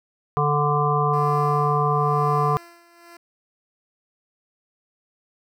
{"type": "harmonic tone", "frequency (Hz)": 146.83, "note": "D3", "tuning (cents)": 0, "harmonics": [1, 3, 5, 7, 8], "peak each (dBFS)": [-22, -25, -26, -24, -24], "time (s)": [0.37, 2.57], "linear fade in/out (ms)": 0}
{"type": "tone with tremolo", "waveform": "10% pulse", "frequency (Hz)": 342.1, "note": "F4", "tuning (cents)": -36, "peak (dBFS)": -30, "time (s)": [1.13, 3.17], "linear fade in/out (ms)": 5, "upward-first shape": "sine", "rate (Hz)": 1, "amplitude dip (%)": 80}
{"effects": []}